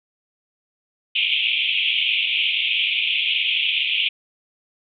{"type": "band-pass noise", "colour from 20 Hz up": "white", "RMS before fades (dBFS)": -21, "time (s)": [1.15, 4.09], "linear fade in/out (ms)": 10, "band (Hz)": [2300, 3400], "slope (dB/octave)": 96, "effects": []}